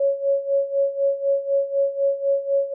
sine tone with tremolo, 554.4 Hz, C#5, in tune, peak -15 dBFS, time 0-2.74 s, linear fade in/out 5 ms, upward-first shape sine, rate 4 Hz, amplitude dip 80%, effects none

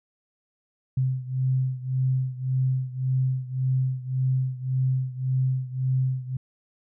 sine beating tone pair, 129.5 / 131.3 Hz, C3 / C3, -17 / +6 cents, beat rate 1.8 Hz, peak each -24 / -27 dBFS, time 0.97-6.37 s, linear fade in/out 5 ms, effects none

